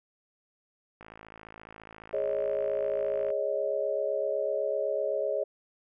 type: click train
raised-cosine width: 0.5 ms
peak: -31 dBFS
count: 126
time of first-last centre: 1.01-3.304 s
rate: 54.5 Hz
type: chord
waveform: sine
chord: Ab suspended fourth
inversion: none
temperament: equal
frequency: 415.3 / 554.4 / 622.3 Hz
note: Ab4 / Db5 / Eb5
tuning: 0 / 0 / 0 cents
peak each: -33 / -30 / -31 dBFS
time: 2.13-5.44 s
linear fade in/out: 10 ms
effects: none